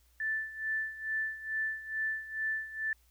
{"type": "tone with tremolo", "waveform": "sine", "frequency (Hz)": 1760, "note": "A6", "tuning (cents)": 0, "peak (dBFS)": -29, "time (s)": [0.2, 2.93], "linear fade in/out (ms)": 2, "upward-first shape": "sine", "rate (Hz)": 2.3, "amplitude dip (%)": 80, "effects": ["added 60 Hz sine -64 dBFS peak until 3.1 s", "white hiss -70 dBFS RMS until 3.1 s"]}